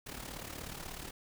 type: noise with amplitude modulation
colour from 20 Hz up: pink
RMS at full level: -41 dBFS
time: 0.06-1.11 s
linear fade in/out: 10 ms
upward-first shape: sine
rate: 36.5 Hz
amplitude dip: 70%
effects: none